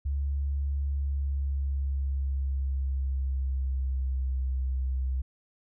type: tone with pitch glide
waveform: sine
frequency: 70 to 64.94 Hz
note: C#2 to C2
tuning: +18 to -12 cents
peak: -26 dBFS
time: 0.05-5.22 s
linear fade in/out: 10 ms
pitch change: -130 cents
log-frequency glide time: 0.87-4.39 s
effects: none